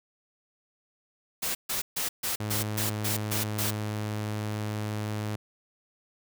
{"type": "noise bursts", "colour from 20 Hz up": "white", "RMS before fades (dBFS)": -30, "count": 9, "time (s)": [1.42, 3.71], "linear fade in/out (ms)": 10, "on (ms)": 130, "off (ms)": 140}
{"type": "tone", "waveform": "sawtooth", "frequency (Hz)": 106.2, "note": "G#2", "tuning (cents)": 39, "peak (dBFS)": -26, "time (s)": [2.4, 5.36], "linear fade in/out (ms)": 5}
{"effects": []}